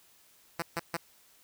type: tone bursts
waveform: 5% pulse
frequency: 168.5 Hz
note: E3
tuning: 38 cents sharp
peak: -19 dBFS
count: 3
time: 0.59-0.969 s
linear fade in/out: 5 ms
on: 33 ms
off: 140 ms
effects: white hiss -62 dBFS RMS until 1.43 s